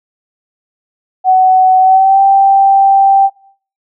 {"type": "tone with pitch glide", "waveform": "sine", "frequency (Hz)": [749, 783.5], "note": ["F#5", "G5"], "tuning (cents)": [21, -1], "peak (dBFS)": -4, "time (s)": [1.24, 3.3], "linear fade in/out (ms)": 50, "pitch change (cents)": 78, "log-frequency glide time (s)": [1.79, 2.21], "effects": ["noise-tail reverb RT60 0.5 s tail -18 dB re dry"]}